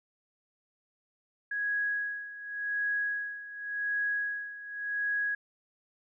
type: tone with tremolo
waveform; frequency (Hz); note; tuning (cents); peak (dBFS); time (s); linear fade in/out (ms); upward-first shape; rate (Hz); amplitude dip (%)
sine; 1661.2; G#6; 0; -27; 1.51-5.35; 5; sine; 0.89; 80
effects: none